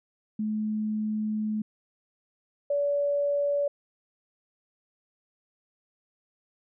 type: tone pair in turn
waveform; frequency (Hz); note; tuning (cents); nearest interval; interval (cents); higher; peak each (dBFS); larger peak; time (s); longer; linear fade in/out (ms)
sine; 214.6 / 572.9; A3 / D5; -43 / -43; octave + perfect fourth; 1700; second; -26 / -23; second; 0.39-1.62 / 2.7-3.68; first; 5
effects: none